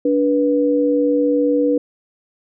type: tone pair together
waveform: sine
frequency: 289.9 / 487.6 Hz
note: D4 / B4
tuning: -22 / -22 cents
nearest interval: major sixth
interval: 900 cents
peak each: -16 dBFS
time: 0.05-1.78 s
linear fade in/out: 5 ms
effects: none